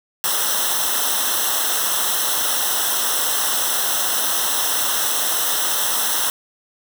white noise with comb filter, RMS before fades -20 dBFS, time 0.24-6.3 s, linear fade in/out 0 ms, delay 0.43 ms, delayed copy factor -0.95, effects none

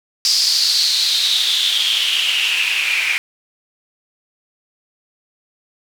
white noise with band-pass filter sweep, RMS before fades -17 dBFS, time 0.25-3.18 s, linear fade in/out 0 ms, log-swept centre 5000 to 2300 Hz, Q 6.7, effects none

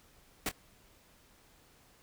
pink noise with echo, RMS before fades -33 dBFS, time 0.46-0.49 s, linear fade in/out 2 ms, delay 25 ms, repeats 1, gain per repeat -12 dB, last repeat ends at 0.515 s, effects pink hiss -63 dBFS RMS until 2.02 s

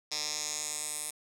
10% pulse tone with band-pass filter sweep, 150.7 Hz, D3, 45 cents sharp, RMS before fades -36 dBFS, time 0.11-1.11 s, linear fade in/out 10 ms, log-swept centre 5300 to 9500 Hz, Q 3.3, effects none

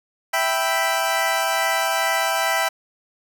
20% pulse chord, E minor, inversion none, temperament equal, 659.3 / 784 / 987.8 Hz, E5 / G5 / B5, 0 / 0 / 0 cents, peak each -18 / -18 / -20 dBFS, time 0.33-2.69 s, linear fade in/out 10 ms, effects none

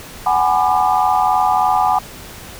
sine chord, G# half-diminished seventh, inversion third, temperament just, 747.5 / 830.6 / 996.7 / 1196.1 Hz, F#5 / G#5 / B5 / D6, +17 / 0 / +16 / +31 cents, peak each -16 / -16 / -20 / -20 dBFS, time 0.26-1.99 s, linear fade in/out 5 ms, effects pink hiss -35 dBFS RMS until 2.59 s

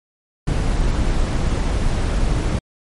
brown noise, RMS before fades -18 dBFS, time 0.47-2.59 s, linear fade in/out 5 ms, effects MP3 48 kbps

